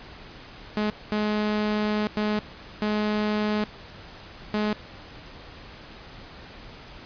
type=tone bursts at uneven times; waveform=sawtooth; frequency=211.3 Hz; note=G#3; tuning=30 cents sharp; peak=-19 dBFS; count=5; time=0.77-0.9 / 1.12-2.07 / 2.17-2.39 / 2.82-3.64 / 4.54-4.73 s; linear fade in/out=0 ms; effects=pink hiss -44 dBFS RMS until 7.05 s + resampled to 11025 Hz